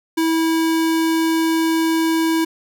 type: tone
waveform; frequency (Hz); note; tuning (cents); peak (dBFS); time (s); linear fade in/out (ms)
square; 325.2; E4; -23; -16; 0.17-2.45; 10
effects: none